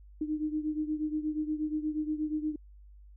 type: beating tone pair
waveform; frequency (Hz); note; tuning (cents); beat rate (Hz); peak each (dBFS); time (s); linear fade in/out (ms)
sine; 304.1 / 312.5; D#4 / D#4; -40 / +8; 8.4; -31 / -35; 0.21-2.56; 5
effects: added 50 Hz sine -50 dBFS peak until 3.16 s